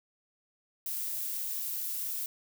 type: noise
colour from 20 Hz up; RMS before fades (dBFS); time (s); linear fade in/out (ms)
violet; -35; 0.86-2.26; 2
effects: none